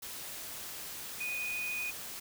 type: tone in noise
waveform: sine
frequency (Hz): 2478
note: D#7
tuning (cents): -8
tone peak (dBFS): -34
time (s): 1.2-1.91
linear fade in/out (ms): 10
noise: white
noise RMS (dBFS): -43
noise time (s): 0.02-2.2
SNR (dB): +6
effects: none